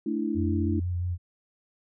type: chord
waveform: sine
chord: A suspended fourth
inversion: none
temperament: equal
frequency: 220 / 293.7 / 329.6 Hz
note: A3 / D4 / E4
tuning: 0 / 0 / 0 cents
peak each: -30 dBFS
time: 0.06-0.8 s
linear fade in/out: 5 ms
type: tone with vibrato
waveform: sine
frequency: 88.7 Hz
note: F2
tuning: 27 cents sharp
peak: -26 dBFS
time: 0.34-1.18 s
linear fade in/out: 50 ms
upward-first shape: square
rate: 5.9 Hz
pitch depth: 20 cents each way
effects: none